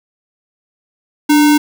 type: tone with sample-and-hold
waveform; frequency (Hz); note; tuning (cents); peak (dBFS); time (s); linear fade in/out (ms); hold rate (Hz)
sine; 295; D4; +8; -6; 1.29-1.58; 10; 1225
effects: none